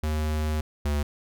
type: tone pair in turn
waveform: square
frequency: 76.9 / 73.33 Hz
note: D#2 / D2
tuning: -20 / -2 cents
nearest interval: minor second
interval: 82 cents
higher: first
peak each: -25 / -24 dBFS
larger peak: second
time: 0.03-0.61 / 0.85-1.03 s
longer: first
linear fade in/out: 5 ms
effects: none